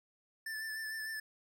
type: tone with vibrato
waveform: square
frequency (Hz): 1760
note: A6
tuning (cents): 0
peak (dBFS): -39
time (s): 0.46-1.2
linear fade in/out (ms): 5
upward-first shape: triangle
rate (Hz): 6.6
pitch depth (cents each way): 32
effects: none